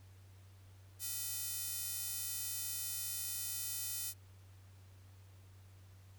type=tone with high-pass filter; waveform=square; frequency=277.2 Hz; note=C#4; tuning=in tune; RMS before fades=-41 dBFS; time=0.99-4.14 s; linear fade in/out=50 ms; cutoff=8100 Hz; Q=0.64; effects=added 95 Hz sine -56 dBFS peak until 6.18 s + pink hiss -68 dBFS RMS until 6.18 s